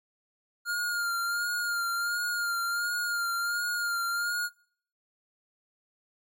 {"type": "tone with vibrato", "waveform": "square", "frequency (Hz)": 1410, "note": "F6", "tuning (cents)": 16, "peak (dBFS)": -28, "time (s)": [0.65, 4.5], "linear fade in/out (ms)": 50, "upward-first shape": "sine", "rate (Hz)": 1.4, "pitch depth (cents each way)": 34, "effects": ["noise-tail reverb RT60 0.6 s tail -25 dB re dry", "MP3 96 kbps"]}